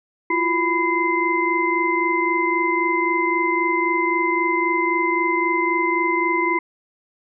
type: tone cluster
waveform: sine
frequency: 338 / 361.8 / 995 / 2075 Hz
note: E4 / F#4 / B5 / C7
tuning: +43 / -39 / +13 / -15 cents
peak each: -23 / -27 / -21 / -22 dBFS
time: 0.3-6.59 s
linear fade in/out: 5 ms
effects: none